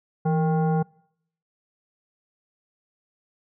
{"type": "tone with frequency modulation", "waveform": "sine", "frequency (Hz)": 164.1, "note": "E3", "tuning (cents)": -8, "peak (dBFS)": -19, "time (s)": [0.25, 0.83], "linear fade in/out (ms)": 10, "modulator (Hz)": 626, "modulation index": 0.79, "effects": ["noise-tail reverb RT60 0.7 s tail -25 dB re dry"]}